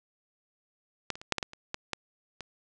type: clicks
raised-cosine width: 0.2 ms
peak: -12 / -25 / -27 / -7 / -12 / -14 / -28 / -15 / -13 / -22 dBFS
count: 10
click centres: 1.103 / 1.155 / 1.215 / 1.323 / 1.383 / 1.428 / 1.534 / 1.744 / 1.933 / 2.407 s
effects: resampled to 22050 Hz + 8-bit